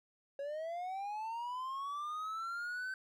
triangle linear sweep, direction up, 550 to 1542 Hz, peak -36 dBFS, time 0.39-2.94 s, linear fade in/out 2 ms, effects none

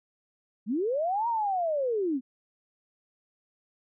sine linear two-way sweep, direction up then down, 185 to 955 to 240.7 Hz, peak -25 dBFS, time 0.66-2.21 s, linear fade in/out 50 ms, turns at 1.28 s, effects none

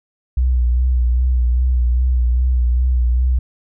sine tone with vibrato, 61.74 Hz, B1, in tune, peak -12 dBFS, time 0.37-3.39 s, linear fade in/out 5 ms, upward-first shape sine, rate 2.5 Hz, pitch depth 47 cents each way, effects none

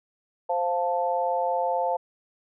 sine chord, F major, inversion second, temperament equal, 523.3 / 698.5 / 880 Hz, C5 / F5 / A5, 0 / 0 / 0 cents, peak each -27 dBFS, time 0.49-1.97 s, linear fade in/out 10 ms, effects none

